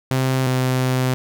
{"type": "tone pair in turn", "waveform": "sawtooth", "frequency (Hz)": [130.81, 128.56], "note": ["C3", "C3"], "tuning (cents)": [0, -30], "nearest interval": "unison", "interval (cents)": 30, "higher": "first", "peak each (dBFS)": -13, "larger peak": "neither", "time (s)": [[0.11, 0.47], [0.47, 1.14]], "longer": "second", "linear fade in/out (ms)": 0, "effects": []}